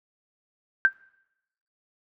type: tone with exponential decay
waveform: sine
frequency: 1567 Hz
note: G6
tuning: 1 cent flat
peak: -10 dBFS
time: 0.85-0.93 s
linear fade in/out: 0 ms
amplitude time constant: 16 ms
effects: noise-tail reverb RT60 0.9 s tail -26 dB re dry